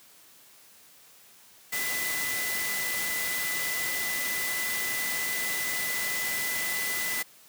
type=tone in noise; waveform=sine; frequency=2000 Hz; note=B6; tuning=21 cents sharp; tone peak=-31 dBFS; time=1.72-7.23 s; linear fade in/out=10 ms; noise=white; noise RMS=-32 dBFS; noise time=1.72-7.23 s; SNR=-2 dB; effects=white hiss -55 dBFS RMS until 7.48 s + high-pass 100 Hz 12 dB/octave